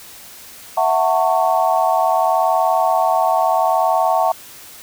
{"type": "chord", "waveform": "sine", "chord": "F# minor seventh", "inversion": "third", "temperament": "equal with one note detuned", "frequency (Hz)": [659.3, 740, 896.4, 1108.7], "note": ["E5", "F#5", "A5", "C#6"], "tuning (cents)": [0, 0, 32, 0], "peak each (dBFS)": [-18, -17, -19, -22], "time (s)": [0.77, 4.32], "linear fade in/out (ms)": 5, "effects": ["white hiss -39 dBFS RMS until 4.82 s"]}